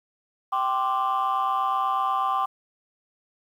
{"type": "chord", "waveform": "sine", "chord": "G suspended fourth", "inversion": "none", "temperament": "equal with one note detuned", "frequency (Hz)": [777.7, 1046.5, 1174.7], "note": ["G5", "C6", "D6"], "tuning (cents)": [-14, 0, 0], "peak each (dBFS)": [-25, -25, -24], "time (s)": [0.52, 2.46], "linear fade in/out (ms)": 10, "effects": ["tanh soft clip ceiling -17 dBFS", "9-bit"]}